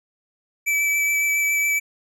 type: tone with vibrato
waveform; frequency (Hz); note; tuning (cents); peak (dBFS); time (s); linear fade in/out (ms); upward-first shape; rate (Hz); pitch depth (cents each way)
square; 2308; D7; -31; -19; 0.66-1.8; 20; sine; 7.2; 12
effects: none